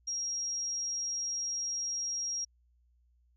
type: tone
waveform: sine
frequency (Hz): 5620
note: F8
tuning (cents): +10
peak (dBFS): -32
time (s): 0.07-2.45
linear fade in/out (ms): 10
effects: added 60 Hz sine -65 dBFS peak until 3.36 s